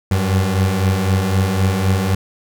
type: beating tone pair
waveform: 30% pulse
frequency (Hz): 92.5 / 96.4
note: F#2 / G2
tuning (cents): 0 / -28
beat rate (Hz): 3.9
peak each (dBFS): -17 / -13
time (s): 0.11-2.15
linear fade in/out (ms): 5
effects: none